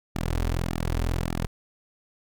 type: tone with flanger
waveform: sawtooth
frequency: 42.06 Hz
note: E1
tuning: 36 cents sharp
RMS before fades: -27 dBFS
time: 0.15-1.47 s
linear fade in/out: 10 ms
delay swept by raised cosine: 1.9 to 6.1 ms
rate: 1.7 Hz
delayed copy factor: -0.9
effects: none